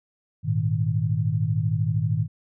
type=chord; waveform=sine; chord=Ab suspended second; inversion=none; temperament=just; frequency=103.83 / 116.8 / 155.74 Hz; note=Ab2 / Bb2 / Eb3; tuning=0 / +4 / +2 cents; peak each=-25 dBFS; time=0.43-2.28 s; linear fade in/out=50 ms; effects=none